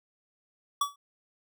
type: tone with exponential decay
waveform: square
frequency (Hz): 1142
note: D6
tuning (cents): -49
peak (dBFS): -22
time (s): 0.81-0.96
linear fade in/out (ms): 5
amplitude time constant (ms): 31
effects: none